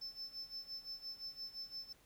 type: tone with tremolo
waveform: triangle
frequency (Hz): 5280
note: E8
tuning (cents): +2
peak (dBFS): -40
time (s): 0.01-1.93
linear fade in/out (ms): 10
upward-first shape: sine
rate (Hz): 5.8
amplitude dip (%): 85
effects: tanh soft clip ceiling -37 dBFS + pink hiss -68 dBFS RMS until 2.05 s